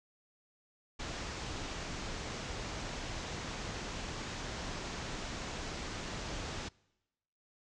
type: low-pass noise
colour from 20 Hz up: pink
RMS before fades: -41 dBFS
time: 0.99-6.69 s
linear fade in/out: 10 ms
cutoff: 7200 Hz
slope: 48 dB/octave
effects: noise-tail reverb RT60 1.0 s tail -25 dB re dry